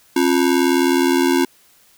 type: ring-modulated tone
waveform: square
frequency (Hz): 310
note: D#4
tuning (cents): -6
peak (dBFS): -11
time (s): 0.16-1.45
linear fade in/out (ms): 5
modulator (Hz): 39.8
effects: white hiss -53 dBFS RMS until 1.97 s